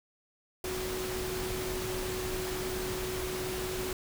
sine tone in noise, 370.2 Hz, F#4, 1 cent sharp, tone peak -35 dBFS, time 0.64-3.93 s, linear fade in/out 2 ms, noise pink, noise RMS -37 dBFS, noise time 0.64-3.93 s, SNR -1 dB, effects none

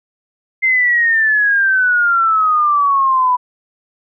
sine exponential sweep, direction down, 2093 to 985 Hz, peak -10 dBFS, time 0.62-3.37 s, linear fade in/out 20 ms, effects none

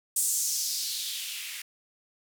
violet noise with band-pass filter sweep, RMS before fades -31 dBFS, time 0.16-1.62 s, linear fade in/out 5 ms, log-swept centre 8400 to 2100 Hz, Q 2.4, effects none

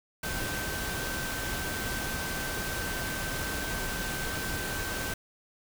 sine tone in noise, 1548 Hz, G6, 22 cents flat, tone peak -37 dBFS, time 0.23-5.14 s, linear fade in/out 5 ms, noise pink, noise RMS -34 dBFS, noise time 0.23-5.14 s, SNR -6 dB, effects none

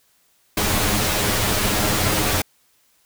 pink noise with comb filter, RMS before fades -20 dBFS, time 0.57-2.42 s, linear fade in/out 5 ms, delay 9.6 ms, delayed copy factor +0.85, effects white hiss -61 dBFS RMS until 3.05 s

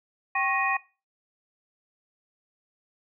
sine tone cluster, 780 / 1095 / 1878 / 2479 Hz, G5 / C#6 / A#6 / D#7, -9 / -22 / +12 / -7 cents, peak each -29 dBFS, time 0.35-0.77 s, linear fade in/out 5 ms, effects noise-tail reverb RT60 0.3 s tail -19 dB re dry

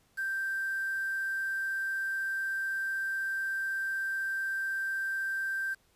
sine tone with quantisation, 1569 Hz, G6, 1 cent sharp, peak -30 dBFS, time 0.17-5.75 s, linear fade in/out 20 ms, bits 8, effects pink hiss -68 dBFS RMS until 5.95 s + resampled to 32000 Hz

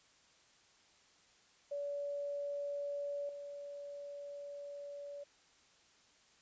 sine tone with level steps, 572 Hz, D5, 46 cents flat, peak -37 / -44 dBFS, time 1.71-5.24 s, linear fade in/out 10 ms, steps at 3.29 s, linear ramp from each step 2 ms, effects white hiss -67 dBFS RMS until 6.41 s + resampled to 16000 Hz

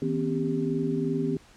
sine tone cluster, 159.6 / 245.7 / 268.5 / 395 Hz, D#3 / B3 / C4 / G4, +44 / -9 / +45 / +13 cents, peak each -30 dBFS, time 0.02-1.37 s, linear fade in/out 2 ms, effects pink hiss -55 dBFS RMS until 1.56 s + low-pass 8000 Hz 12 dB/octave

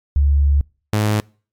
sine / sawtooth tone pair in turn, 71.1 / 106.1 Hz, C#2 / G#2, +45 / +38 cents, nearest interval perfect fifth, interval 693 cents, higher second, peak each -11 / -11 dBFS, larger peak neither, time 0.16-0.61 / 0.93-1.2 s, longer first, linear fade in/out 0 ms, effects noise-tail reverb RT60 0.4 s tail -26 dB re dry + MP3 96 kbps

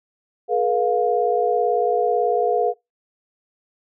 sine tone cluster, 423.9 / 482 / 705 Hz, G#4 / B4 / F5, +35 / -42 / +16 cents, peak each -21 dBFS, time 0.48-2.74 s, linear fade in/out 50 ms, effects noise-tail reverb RT60 0.2 s tail -24 dB re dry

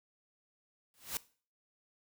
white noise with exponential growth, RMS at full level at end -33 dBFS, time 0.94-1.17 s, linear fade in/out 1 ms, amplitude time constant 49 ms, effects noise-tail reverb RT60 0.4 s tail -19 dB re dry

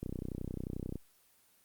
click train, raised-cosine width 3 ms, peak -25 dBFS, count 30, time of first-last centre 0.03-0.957 s, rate 31.3 Hz, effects white hiss -67 dBFS RMS until 1.64 s + Opus 24 kbps

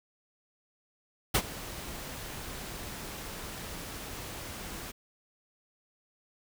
pink noise with ADSR envelope, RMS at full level -23 dBFS, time 1.34-4.92 s, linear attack 11 ms, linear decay 61 ms, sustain -18 dB, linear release 15 ms, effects none

